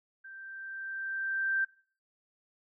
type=tone with level ramp; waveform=sine; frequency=1568 Hz; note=G6; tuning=in tune; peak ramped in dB=-45 to -25 dBFS; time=0.24-1.65 s; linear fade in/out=10 ms; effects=noise-tail reverb RT60 0.4 s tail -19 dB re dry